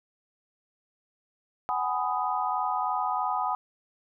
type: chord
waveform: sine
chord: G# minor seventh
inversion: third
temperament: just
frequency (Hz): 747.5 / 830.6 / 996.7 / 1245.9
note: F#5 / G#5 / B5 / D#6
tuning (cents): +17 / 0 / +16 / +2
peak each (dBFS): -31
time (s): 1.69-3.55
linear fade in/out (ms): 0
effects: none